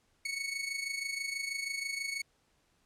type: tone with amplitude modulation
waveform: sawtooth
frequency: 2217 Hz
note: C#7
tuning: in tune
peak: -28 dBFS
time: 0.25-2.22 s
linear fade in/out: 5 ms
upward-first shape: sine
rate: 26.2 Hz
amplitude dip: 65%
effects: pink hiss -72 dBFS RMS until 2.85 s + low-pass 10000 Hz 12 dB/octave